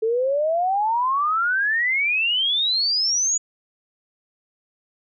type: exponential sweep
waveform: sine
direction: up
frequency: 433.7 to 6940 Hz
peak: -18 dBFS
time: 0.02-3.38 s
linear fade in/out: 10 ms
effects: none